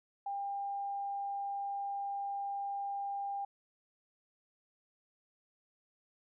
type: tone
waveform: sine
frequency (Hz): 799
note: G5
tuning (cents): +33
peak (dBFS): -35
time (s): 0.26-3.45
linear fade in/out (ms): 5
effects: none